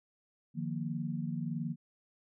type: chord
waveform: sine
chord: Eb suspended second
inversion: none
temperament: equal with one note detuned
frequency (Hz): 153.24 / 174.61 / 233.1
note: Eb3 / F3 / Bb3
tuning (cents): -26 / 0 / 0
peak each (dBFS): -37 / -38 / -38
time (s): 0.54-1.76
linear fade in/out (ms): 50
effects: none